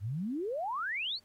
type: exponential sweep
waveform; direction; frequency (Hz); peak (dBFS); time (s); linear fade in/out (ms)
sine; up; 91.8 to 4699; -32; 0-1.2; 50
effects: pink hiss -69 dBFS RMS until 1.24 s + AAC 48 kbps